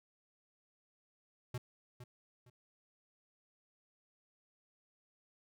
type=tone with echo; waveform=square; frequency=123.47 Hz; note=B2; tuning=in tune; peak=-38 dBFS; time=1.54-1.58 s; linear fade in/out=5 ms; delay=460 ms; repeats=2; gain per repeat=-11 dB; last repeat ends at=2.5 s; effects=none